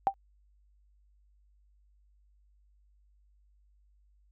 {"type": "tone with exponential decay", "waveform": "sine", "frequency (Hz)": 784, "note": "G5", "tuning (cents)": 0, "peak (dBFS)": -17, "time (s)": [0.07, 0.14], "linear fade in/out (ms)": 0, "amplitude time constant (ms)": 15, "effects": ["added 50 Hz sine -62 dBFS peak until 4.31 s"]}